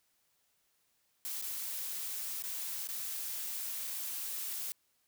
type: noise with dropouts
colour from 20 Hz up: blue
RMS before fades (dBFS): -39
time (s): 1.25-4.72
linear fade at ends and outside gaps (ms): 0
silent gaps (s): 1.415-1.423 / 2.423-2.438 / 2.872-2.888 / 3.872-3.875
effects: white hiss -75 dBFS RMS until 5.07 s